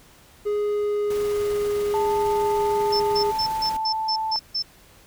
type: tone with pitch glide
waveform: triangle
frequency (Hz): 415.3 to 412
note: G#4 to G#4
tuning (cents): 0 to -14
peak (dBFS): -19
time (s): 0.45-3.32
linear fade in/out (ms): 20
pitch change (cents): -14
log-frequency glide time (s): 0.61-1.83
type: noise with tremolo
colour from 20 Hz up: pink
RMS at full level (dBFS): -37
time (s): 1.1-3.77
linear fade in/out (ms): 5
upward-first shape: sine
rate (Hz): 20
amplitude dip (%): 30
type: tone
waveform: sine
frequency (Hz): 880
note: A5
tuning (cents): 0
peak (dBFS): -23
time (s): 1.94-4.36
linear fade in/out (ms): 0
type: tone bursts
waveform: sine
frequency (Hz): 5300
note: E8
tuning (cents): +9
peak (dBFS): -22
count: 8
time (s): 2.92-4.626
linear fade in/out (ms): 10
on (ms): 82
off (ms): 150
effects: pink hiss -52 dBFS RMS until 5.06 s